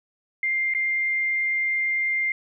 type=tone with dropouts; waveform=sine; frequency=2103 Hz; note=C7; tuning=8 cents sharp; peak=-21 dBFS; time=0.43-2.32 s; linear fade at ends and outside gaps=2 ms; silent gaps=0.738-0.748 s; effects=none